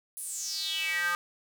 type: tone with high-pass filter sweep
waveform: square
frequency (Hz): 175.3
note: F3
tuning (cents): +7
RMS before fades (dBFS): -32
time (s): 0.17-1.15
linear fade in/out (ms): 0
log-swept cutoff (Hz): 11000 to 1300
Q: 6.3
effects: 10-bit